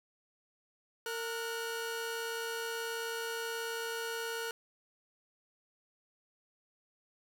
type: tone pair together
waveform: sawtooth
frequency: 458.1 / 1452.9 Hz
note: A#4 / F#6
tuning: -30 / -32 cents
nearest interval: octave + minor sixth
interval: 1998 cents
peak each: -34 / -36 dBFS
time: 1.06-4.51 s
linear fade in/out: 2 ms
effects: 10-bit